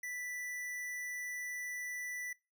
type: tone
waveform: square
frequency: 1975.5 Hz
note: B6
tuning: in tune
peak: -40 dBFS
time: 0.03-2.33 s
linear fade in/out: 5 ms
effects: noise-tail reverb RT60 0.3 s tail -24 dB re dry